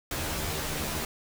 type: noise with comb filter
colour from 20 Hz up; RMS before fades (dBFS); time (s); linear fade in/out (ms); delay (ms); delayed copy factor
pink; -32; 0.11-1.05; 2; 13; +0.8
effects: none